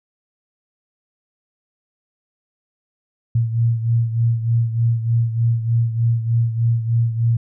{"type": "beating tone pair", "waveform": "sine", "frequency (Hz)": [115.3, 118.6], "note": ["A#2", "A#2"], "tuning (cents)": [-19, 30], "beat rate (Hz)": 3.3, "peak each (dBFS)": [-16, -22], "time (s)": [3.35, 7.37], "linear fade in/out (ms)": 5, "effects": []}